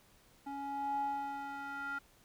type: tone with band-pass filter sweep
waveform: square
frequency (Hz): 279.2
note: C#4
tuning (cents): +13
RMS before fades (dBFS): -39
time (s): 0.46-1.99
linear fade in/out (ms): 10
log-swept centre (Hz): 640 to 1400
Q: 5.8
effects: pink hiss -65 dBFS RMS until 2.24 s